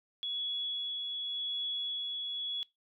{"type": "tone with tremolo", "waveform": "sine", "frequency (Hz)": 3374, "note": "G#7", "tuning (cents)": 27, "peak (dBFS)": -32, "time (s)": [0.23, 2.63], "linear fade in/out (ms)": 0, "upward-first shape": "sine", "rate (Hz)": 0.88, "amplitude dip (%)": 25, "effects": ["noise-tail reverb RT60 0.2 s tail -22 dB re dry"]}